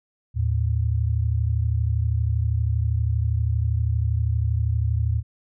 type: tone pair together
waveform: sine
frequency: 78.6 / 111.16 Hz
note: D#2 / A2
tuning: +18 / +18 cents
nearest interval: tritone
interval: 600 cents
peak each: -22 dBFS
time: 0.34-5.23 s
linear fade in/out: 50 ms
effects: none